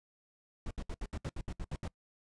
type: noise bursts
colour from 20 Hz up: brown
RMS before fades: -38 dBFS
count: 11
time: 0.66-1.878 s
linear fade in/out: 2 ms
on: 48 ms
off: 69 ms
effects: noise-tail reverb RT60 0.1 s tail -23 dB re dry + resampled to 22050 Hz